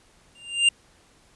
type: tone with exponential growth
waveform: square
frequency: 2794 Hz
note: F7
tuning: in tune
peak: -13 dBFS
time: 0.35-0.69 s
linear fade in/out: 5 ms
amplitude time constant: 72 ms
effects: pink hiss -58 dBFS RMS until 1.35 s + resampled to 24000 Hz